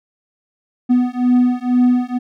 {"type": "beating tone pair", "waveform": "triangle", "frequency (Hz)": [246.9, 249], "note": ["B3", "B3"], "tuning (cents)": [0, 14], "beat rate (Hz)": 2.1, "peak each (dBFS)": -13, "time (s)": [0.89, 2.19], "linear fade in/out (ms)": 20, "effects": []}